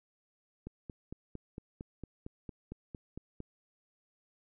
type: click train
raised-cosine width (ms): 3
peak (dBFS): -29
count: 13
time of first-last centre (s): 0.67-3.403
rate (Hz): 4.39
effects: none